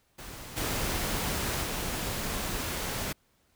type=noise with level steps; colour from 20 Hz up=pink; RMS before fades=-43 / -31 / -33 dBFS; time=0.18-3.13 s; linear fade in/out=10 ms; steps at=0.56 / 1.62 s; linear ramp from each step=20 ms; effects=pink hiss -69 dBFS RMS until 3.55 s